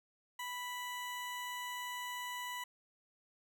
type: tone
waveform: 20% pulse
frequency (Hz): 987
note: B5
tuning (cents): -1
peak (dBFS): -35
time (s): 0.39-2.64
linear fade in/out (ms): 5
effects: none